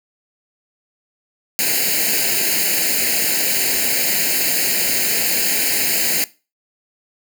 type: noise with comb filter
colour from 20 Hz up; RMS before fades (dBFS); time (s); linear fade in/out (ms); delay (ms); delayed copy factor
white; -18; 1.59-6.24; 0; 0.43; +0.9
effects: noise-tail reverb RT60 0.3 s tail -19 dB re dry + high-pass 200 Hz 12 dB/octave